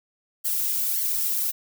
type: noise with flanger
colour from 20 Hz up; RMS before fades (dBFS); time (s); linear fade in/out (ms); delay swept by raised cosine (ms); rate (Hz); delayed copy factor
violet; -25; 0.44-1.52; 20; 0.77 to 2.67; 1.8; -0.95
effects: none